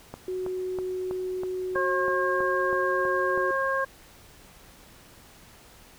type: click train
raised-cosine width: 1 ms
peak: -22 dBFS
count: 11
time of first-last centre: 0.14-3.376 s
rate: 3.09 Hz
type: tone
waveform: sine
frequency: 369.6 Hz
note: F#4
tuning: 2 cents flat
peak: -28 dBFS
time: 0.28-3.51 s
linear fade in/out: 2 ms
type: harmonic tone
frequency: 538 Hz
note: C5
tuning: 48 cents sharp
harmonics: 1 / 2 / 3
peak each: -28 / -28 / -28 dBFS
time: 1.75-3.85 s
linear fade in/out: 10 ms
effects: pink hiss -52 dBFS RMS until 5.98 s